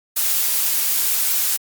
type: noise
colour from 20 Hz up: blue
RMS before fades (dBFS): -19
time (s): 0.16-1.57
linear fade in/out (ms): 10
effects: Opus 48 kbps